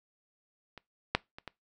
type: clicks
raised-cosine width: 0.3 ms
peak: -29 / -8 / -28 / -24 dBFS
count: 4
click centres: 0.777 / 1.15 / 1.385 / 1.477 s
effects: noise-tail reverb RT60 0.2 s tail -22 dB re dry